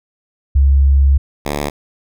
sine / 5% pulse tone pair in turn, 68.8 / 72.76 Hz, C#2 / D2, -12 / -16 cents, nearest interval minor second, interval 96 cents, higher second, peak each -7 dBFS, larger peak neither, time 0.55-1.18 / 1.45-1.7 s, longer first, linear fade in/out 10 ms, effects none

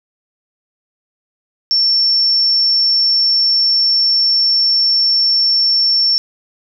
sine tone, 5430 Hz, F8, 50 cents flat, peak -10 dBFS, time 1.71-6.18 s, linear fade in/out 0 ms, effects none

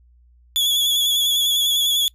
40% pulse tone with vibrato, 3400 Hz, G#7, 40 cents sharp, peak -15 dBFS, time 0.56-2.08 s, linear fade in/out 0 ms, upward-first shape square, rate 10 Hz, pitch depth 33 cents each way, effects noise-tail reverb RT60 0.1 s tail -23 dB re dry + added 60 Hz sine -50 dBFS peak until 2.14 s

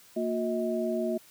sine tone cluster, 230.8 / 360.8 / 637 Hz, A#3 / F#4 / D#5, -17 / -44 / +41 cents, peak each -31 dBFS, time 0.16-1.18 s, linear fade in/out 10 ms, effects white hiss -56 dBFS RMS until 1.3 s + high-pass 60 Hz 12 dB/octave

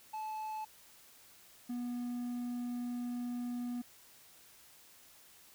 triangle tone pair in turn, 867 / 243.3 Hz, A5 / B3, -26 / -26 cents, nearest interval octave + minor seventh, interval 2200 cents, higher first, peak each -36 / -34 dBFS, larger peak second, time 0.13-0.65 / 1.69-3.82 s, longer second, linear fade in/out 10 ms, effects white hiss -60 dBFS RMS until 5.54 s

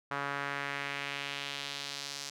sawtooth tone with band-pass filter sweep, 141.1 Hz, C#3, 31 cents sharp, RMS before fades -38 dBFS, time 0.11-2.3 s, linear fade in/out 5 ms, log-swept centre 1300 to 5500 Hz, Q 1.7, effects none

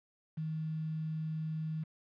sine tone with quantisation, 157.6 Hz, D#3, 23 cents sharp, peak -34 dBFS, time 0.37-1.84 s, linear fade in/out 10 ms, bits 9, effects low-pass 2000 Hz 12 dB/octave

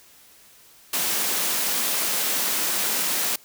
white high-pass noise, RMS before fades -24 dBFS, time 0.93-3.36 s, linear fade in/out 5 ms, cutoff 160 Hz, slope 48 dB/octave, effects white hiss -52 dBFS RMS until 3.44 s

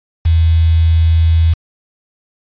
sine tone with quantisation, 81.9 Hz, E2, 11 cents flat, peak -7 dBFS, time 0.25-1.54 s, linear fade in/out 10 ms, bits 5, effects resampled to 11025 Hz

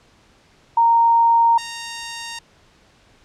sine / 5% pulse tone pair in turn, 927 / 927 Hz, A#5 / A#5, -10 / -10 cents, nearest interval unison, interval 0 cents, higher neither, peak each -11 / -15 dBFS, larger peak first, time 0.77-1.58 / 1.58-2.39 s, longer neither, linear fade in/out 5 ms, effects pink hiss -54 dBFS RMS until 3.24 s + low-pass 6000 Hz 12 dB/octave

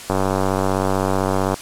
click train, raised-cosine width 1 ms, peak -5 dBFS, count 139, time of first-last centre 0.1-1.542 s, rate 95.7 Hz, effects white hiss -35 dBFS RMS until 1.61 s + low-pass 10000 Hz 12 dB/octave

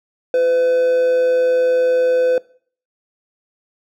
triangle tone with amplitude modulation, 505 Hz, B4, 39 cents sharp, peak -9 dBFS, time 0.34-2.38 s, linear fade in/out 2 ms, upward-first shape sine, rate 160 Hz, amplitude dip 30%, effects noise-tail reverb RT60 0.5 s tail -22 dB re dry

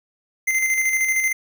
square tone with tremolo, 2077 Hz, C7, 13 cents flat, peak -17 dBFS, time 0.47-1.33 s, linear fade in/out 10 ms, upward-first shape square, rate 13 Hz, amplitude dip 40%, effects none

